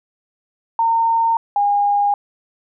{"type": "tone pair in turn", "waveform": "sine", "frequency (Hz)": [914, 814.3], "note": ["A#5", "G#5"], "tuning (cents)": [-34, -34], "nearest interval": "major second", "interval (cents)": 200, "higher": "first", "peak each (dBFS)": -13, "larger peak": "neither", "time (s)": [[0.79, 1.37], [1.56, 2.14]], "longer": "neither", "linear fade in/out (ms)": 2, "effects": []}